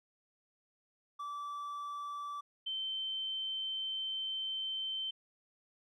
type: tone pair in turn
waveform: triangle / sine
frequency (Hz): 1160 / 3097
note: D6 / G7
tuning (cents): -22 / -22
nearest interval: octave + perfect fourth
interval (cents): 1700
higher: second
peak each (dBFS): -37 / -35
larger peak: second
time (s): 1.19-2.41 / 2.66-5.11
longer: second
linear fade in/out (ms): 10
effects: none